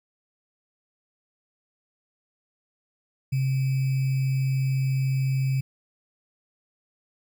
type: tone with sample-and-hold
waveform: sine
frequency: 133.1 Hz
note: C3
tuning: 30 cents sharp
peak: -21 dBFS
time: 3.32-5.61 s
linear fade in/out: 10 ms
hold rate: 2450 Hz
effects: none